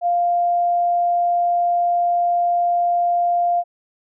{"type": "tone", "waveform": "sine", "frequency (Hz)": 698.5, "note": "F5", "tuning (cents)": 0, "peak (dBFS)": -15, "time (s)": [0.01, 3.64], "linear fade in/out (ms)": 50, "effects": []}